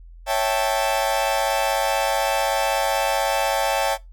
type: chord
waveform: 40% pulse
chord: A dominant seventh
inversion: first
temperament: equal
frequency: 554.4 / 659.3 / 784 / 880 Hz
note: C#5 / E5 / G5 / A5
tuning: 0 / 0 / 0 / 0 cents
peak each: -24 dBFS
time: 0.26-3.98 s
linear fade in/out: 50 ms
effects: noise-tail reverb RT60 0.2 s tail -21 dB re dry + added 42 Hz sine -40 dBFS peak until 4.12 s